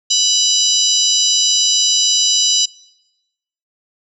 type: harmonic tone with a mistuned harmonic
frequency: 987 Hz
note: B5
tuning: 1 cent flat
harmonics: 3 / 4 / 5 / 6 / 7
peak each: -18 / -18 / -18 / -18 / -18 dBFS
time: 0.1-2.66 s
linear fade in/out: 10 ms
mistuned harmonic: 7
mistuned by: +83 cents
effects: noise-tail reverb RT60 1.0 s tail -24 dB re dry